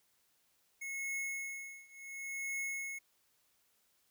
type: tone with tremolo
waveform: square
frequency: 2181 Hz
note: C#7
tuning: 29 cents flat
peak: -36 dBFS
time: 0.81-2.99 s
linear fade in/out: 10 ms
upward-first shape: triangle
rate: 0.7 Hz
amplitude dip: 95%
effects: white hiss -74 dBFS RMS until 4.1 s